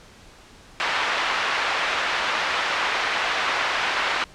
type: band-pass noise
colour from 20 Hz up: pink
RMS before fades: -24 dBFS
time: 0.8-4.24 s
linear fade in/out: 0 ms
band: 950 to 2900 Hz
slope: 12 dB/octave
effects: pink hiss -48 dBFS RMS until 4.34 s + low-pass 7000 Hz 12 dB/octave